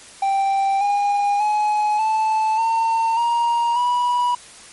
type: tone with pitch steps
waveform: triangle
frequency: 784 / 813.1 / 843.2 / 874.4 / 906.8 / 940.5 / 975.3 Hz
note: G5 / G#5 / G#5 / A5 / A#5 / A#5 / B5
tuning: 0 / -37 / +26 / -11 / -48 / +15 / -22 cents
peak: -14 dBFS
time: 0.22-4.35 s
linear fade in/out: 5 ms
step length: 590 ms
effects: white hiss -42 dBFS RMS until 4.72 s + MP3 48 kbps